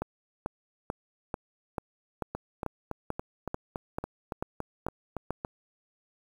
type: two click trains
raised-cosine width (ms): 1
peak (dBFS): -19 / -17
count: 12 / 13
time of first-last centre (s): 2.35-5.449 / 0.02-5.306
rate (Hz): 3.55 / 2.27
effects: 8-bit